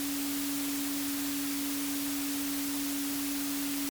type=tone in noise; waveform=sine; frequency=281.7 Hz; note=C#4; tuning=28 cents sharp; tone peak=-32 dBFS; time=0-3.89 s; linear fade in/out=0 ms; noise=white; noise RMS=-36 dBFS; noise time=0-3.89 s; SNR=+1 dB; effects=MP3 96 kbps